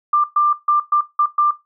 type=tone bursts at uneven times; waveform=sine; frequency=1188 Hz; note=D6; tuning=20 cents sharp; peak=-11 dBFS; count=6; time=0.13-0.24 / 0.36-0.53 / 0.68-0.8 / 0.92-1.01 / 1.19-1.26 / 1.38-1.51 s; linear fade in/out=5 ms; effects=noise-tail reverb RT60 0.2 s tail -17 dB re dry

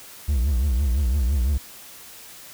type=tone with vibrato; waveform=triangle; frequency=66 Hz; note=C2; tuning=16 cents sharp; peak=-16 dBFS; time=0.28-1.58 s; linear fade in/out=10 ms; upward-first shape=triangle; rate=5.9 Hz; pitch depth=260 cents each way; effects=white hiss -43 dBFS RMS until 2.53 s

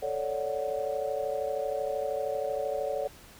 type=chord; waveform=sine; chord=D major seventh; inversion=second; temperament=equal; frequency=440 / 554.4 / 587.3 / 740 Hz; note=A4 / C#5 / D5 / F#5; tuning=0 / 0 / 0 / 0 cents; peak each=-35 / -32 / -34 / -37 dBFS; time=0.02-3.08 s; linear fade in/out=10 ms; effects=pink hiss -52 dBFS RMS until 3.39 s

